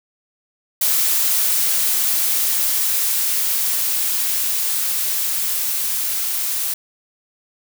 blue noise with level ramp, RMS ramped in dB -17 to -22 dBFS, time 0.81-6.74 s, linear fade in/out 5 ms, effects none

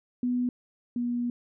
sine tone pair in turn, 246.9 / 241.3 Hz, B3 / B3, 0 / -40 cents, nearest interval unison, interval 40 cents, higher first, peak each -24 / -26 dBFS, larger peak first, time 0.23-0.49 / 0.96-1.3 s, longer second, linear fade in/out 2 ms, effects none

